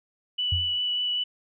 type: tone with vibrato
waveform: sine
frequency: 2960 Hz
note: F#7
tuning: in tune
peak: -24 dBFS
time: 0.38-1.24 s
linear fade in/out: 10 ms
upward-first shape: sine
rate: 5.1 Hz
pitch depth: 9 cents each way
type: tone with exponential decay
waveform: sine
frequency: 87 Hz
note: F2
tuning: 6 cents flat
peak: -21 dBFS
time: 0.52-0.8 s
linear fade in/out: 5 ms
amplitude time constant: 59 ms
effects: none